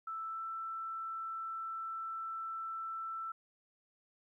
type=tone with pitch glide; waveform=sine; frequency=1321 to 1330.2 Hz; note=E6 to E6; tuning=+3 to +15 cents; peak=-38 dBFS; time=0.07-3.32 s; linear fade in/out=5 ms; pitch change=+12 cents; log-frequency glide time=0.28-0.42 s; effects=13-bit